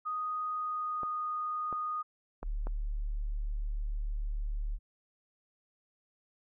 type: tone with pitch glide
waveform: sine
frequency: 1244 to 1234.7 Hz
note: D#6 to D#6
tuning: -1 to -14 cents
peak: -32 dBFS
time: 0.05-2.03 s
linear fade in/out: 20 ms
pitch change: -13 cents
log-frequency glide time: 0.5-1.12 s
type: clicks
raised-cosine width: 1 ms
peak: -27 dBFS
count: 4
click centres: 1.033 / 1.727 / 2.43 / 2.67 s
type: tone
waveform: sine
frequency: 36.76 Hz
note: D1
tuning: 2 cents sharp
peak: -31 dBFS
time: 2.42-4.79 s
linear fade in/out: 50 ms
effects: none